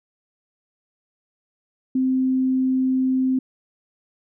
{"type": "tone", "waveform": "sine", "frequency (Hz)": 260, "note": "C4", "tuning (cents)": -11, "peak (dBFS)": -17, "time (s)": [1.95, 3.39], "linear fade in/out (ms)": 5, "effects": []}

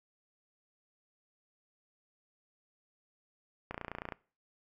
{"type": "click train", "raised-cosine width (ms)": 0.5, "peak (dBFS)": -23, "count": 13, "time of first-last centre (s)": [3.71, 4.122], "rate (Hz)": 29.1, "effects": ["noise-tail reverb RT60 0.4 s tail -22 dB re dry"]}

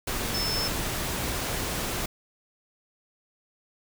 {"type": "tone in noise", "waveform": "sine", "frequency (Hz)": 5274, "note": "E8", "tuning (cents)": 0, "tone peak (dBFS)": -28, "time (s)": [0.34, 0.68], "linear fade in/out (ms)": 5, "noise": "pink", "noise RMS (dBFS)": -30, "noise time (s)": [0.07, 2.06], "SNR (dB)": -1, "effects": []}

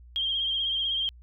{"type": "tone with vibrato", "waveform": "sine", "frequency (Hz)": 3200, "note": "G7", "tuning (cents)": 35, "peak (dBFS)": -25, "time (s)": [0.16, 1.09], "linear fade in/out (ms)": 0, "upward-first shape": "sine", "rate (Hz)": 16, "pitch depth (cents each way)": 41, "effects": ["added 60 Hz sine -47 dBFS peak until 1.22 s"]}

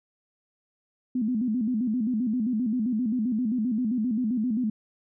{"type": "tone with vibrato", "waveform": "sine", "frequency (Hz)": 233.1, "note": "A#3", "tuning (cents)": 0, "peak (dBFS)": -23, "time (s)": [1.15, 4.7], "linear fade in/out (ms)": 5, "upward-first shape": "square", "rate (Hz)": 7.6, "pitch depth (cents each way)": 140, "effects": []}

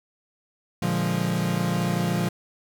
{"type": "chord", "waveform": "40% pulse", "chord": "Bb dominant seventh", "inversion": "none", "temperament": "equal", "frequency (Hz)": [116.54, 146.83, 174.61, 207.7], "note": ["Bb2", "D3", "F3", "Ab3"], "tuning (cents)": [0, 0, 0, 0], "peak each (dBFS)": [-29, -29, -24, -30], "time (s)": [0.82, 2.29], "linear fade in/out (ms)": 5, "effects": []}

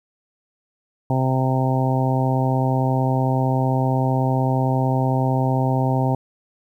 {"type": "harmonic tone", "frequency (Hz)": 130.81, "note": "C3", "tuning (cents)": 0, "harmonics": [1, 2, 3, 4, 5, 6, 7], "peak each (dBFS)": [-19, -24, -30, -29, -28, -27, -28], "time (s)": [1.1, 6.15], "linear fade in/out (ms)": 2, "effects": ["9-bit"]}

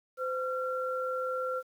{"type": "tone pair together", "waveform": "sine", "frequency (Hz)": [513, 1368.4], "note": ["C5", "F6"], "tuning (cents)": [-34, -36], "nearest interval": "octave + perfect fourth", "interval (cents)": 1698, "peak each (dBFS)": [-32, -34], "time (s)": [0.17, 1.63], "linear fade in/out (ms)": 50, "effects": ["10-bit"]}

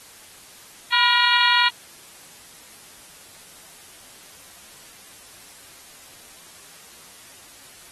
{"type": "harmonic tone with a mistuned harmonic", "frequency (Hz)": 476.2, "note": "A#4", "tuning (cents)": 37, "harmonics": [2, 3, 4, 5, 6, 7, 8, 9], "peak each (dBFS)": [-21, -23, -24, -25, -26, -26, -27, -28], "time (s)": [0.92, 1.69], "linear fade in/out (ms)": 10, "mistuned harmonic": 2, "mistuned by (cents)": 56, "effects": ["white hiss -46 dBFS RMS until 7.91 s", "AAC 32 kbps"]}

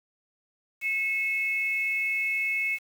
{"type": "tone pair together", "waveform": "sine", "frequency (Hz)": [2185, 2598], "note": ["C#7", "E7"], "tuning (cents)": [-26, -26], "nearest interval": "minor third", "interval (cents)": 300, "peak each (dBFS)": [-26, -30], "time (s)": [0.81, 2.79], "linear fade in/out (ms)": 50, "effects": ["8-bit"]}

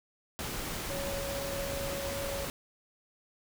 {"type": "tone in noise", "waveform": "sine", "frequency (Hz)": 556, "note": "C#5", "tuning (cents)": 5, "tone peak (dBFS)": -36, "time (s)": [0.9, 2.45], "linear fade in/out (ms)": 0, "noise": "pink", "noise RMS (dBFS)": -37, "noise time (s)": [0.39, 2.5], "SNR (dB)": -2, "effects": []}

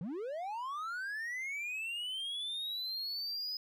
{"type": "linear sweep", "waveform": "triangle", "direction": "up", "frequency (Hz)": [150, 5040], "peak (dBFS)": -35, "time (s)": [0.01, 3.57], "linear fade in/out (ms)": 2, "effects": []}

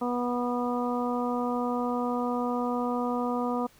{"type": "harmonic tone", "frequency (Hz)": 244.3, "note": "B3", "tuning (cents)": -19, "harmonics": [1, 2, 3, 4, 5], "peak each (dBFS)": [-29, -32, -34, -35, -36], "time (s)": [0.01, 3.67], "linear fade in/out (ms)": 10, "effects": ["pink hiss -58 dBFS RMS until 3.79 s"]}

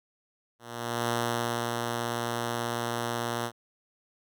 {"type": "tone with ADSR envelope", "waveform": "5% pulse", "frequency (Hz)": 118.3, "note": "A#2", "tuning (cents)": 26, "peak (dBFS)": -15, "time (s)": [0.59, 3.52], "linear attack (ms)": 500, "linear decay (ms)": 630, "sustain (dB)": -3, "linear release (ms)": 69, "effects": []}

